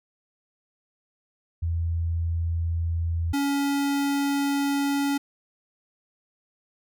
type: tone pair in turn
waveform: sine / square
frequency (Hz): 83.6 / 281.2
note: E2 / C#4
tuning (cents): +25 / +25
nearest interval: octave + major sixth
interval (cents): 2100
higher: second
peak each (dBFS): -23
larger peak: neither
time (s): 1.62-3.33 / 3.33-5.18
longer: second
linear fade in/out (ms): 10
effects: none